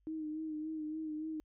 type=tone with vibrato; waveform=sine; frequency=311.1 Hz; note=D#4; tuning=in tune; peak=-37 dBFS; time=0.07-1.4 s; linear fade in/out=0 ms; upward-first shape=sine; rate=3.5 Hz; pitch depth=37 cents each way; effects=added 50 Hz sine -70 dBFS peak until 1.44 s